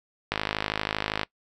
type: click train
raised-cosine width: 0.3 ms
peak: -9 dBFS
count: 49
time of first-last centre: 0.32-1.233 s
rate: 52.6 Hz
effects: noise-tail reverb RT60 0.1 s tail -23 dB re dry